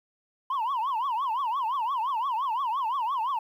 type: tone with vibrato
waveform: sine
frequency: 992 Hz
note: B5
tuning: 7 cents sharp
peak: -23 dBFS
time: 0.5-3.39 s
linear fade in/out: 5 ms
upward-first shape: triangle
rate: 5.8 Hz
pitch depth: 270 cents each way
effects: tanh soft clip ceiling -24 dBFS + 10-bit